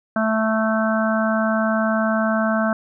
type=harmonic tone; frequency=220 Hz; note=A3; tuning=in tune; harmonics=1 / 3 / 4 / 5 / 6 / 7; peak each=-20 / -22 / -32 / -29 / -27 / -26 dBFS; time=0.16-2.73 s; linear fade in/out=2 ms; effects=none